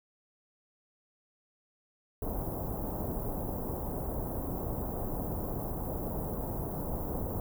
pink band-stop noise, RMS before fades -35 dBFS, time 2.22-7.4 s, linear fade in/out 2 ms, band 850 to 15000 Hz, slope 24 dB/octave, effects none

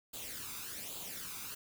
white noise with flanger, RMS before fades -44 dBFS, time 0.13-1.55 s, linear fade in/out 10 ms, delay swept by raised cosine 0.26 to 0.83 ms, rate 1.2 Hz, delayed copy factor +0.65, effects none

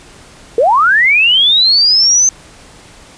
sine linear sweep, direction up, 432.1 to 6272 Hz, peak -6 dBFS, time 0.58-2.29 s, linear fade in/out 2 ms, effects pink hiss -39 dBFS RMS until 3.17 s + resampled to 22050 Hz

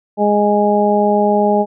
harmonic tone, 207 Hz, G#3, 5 cents flat, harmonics 1 / 2 / 3 / 4, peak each -16 / -16 / -16 / -16 dBFS, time 0.17-1.66 s, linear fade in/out 50 ms, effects none

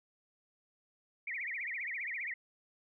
sine tone with vibrato, 2100 Hz, C7, 6 cents sharp, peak -36 dBFS, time 1.27-2.34 s, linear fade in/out 5 ms, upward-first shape triangle, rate 15 Hz, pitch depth 270 cents each way, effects none

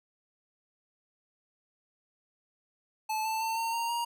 square tone with pitch steps, 869 / 883.2 / 897.6 / 912.2 / 927.1 / 942.2 Hz, A5 / A5 / A5 / A#5 / A#5 / A#5, -22 / +6 / +34 / -38 / -10 / +18 cents, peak -30 dBFS, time 3.09-4.05 s, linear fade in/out 10 ms, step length 160 ms, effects none

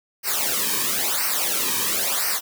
white noise with flanger, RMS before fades -23 dBFS, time 0.23-2.41 s, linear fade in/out 50 ms, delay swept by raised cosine 0.28 to 1.48 ms, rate 0.98 Hz, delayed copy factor -0.85, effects none

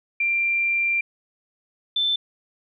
sine tone pair in turn, 2371 / 3536 Hz, D7 / A7, +16 / +8 cents, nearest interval perfect fifth, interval 692 cents, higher second, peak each -19 dBFS, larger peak neither, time 0.2-1.01 / 1.96-2.16 s, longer first, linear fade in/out 5 ms, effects none

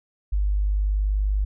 sine tone, 50.3 Hz, G1, 45 cents sharp, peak -19 dBFS, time 0.32-1.45 s, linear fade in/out 10 ms, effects none

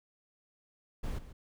brown noise with echo, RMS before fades -35 dBFS, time 1.03-1.19 s, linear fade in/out 10 ms, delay 140 ms, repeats 1, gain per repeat -13 dB, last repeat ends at 1.33 s, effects none

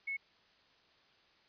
sine tone, 2196 Hz, C#7, 17 cents flat, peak -35 dBFS, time 0.07-0.17 s, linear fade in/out 10 ms, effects white hiss -67 dBFS RMS until 1.48 s + resampled to 11025 Hz

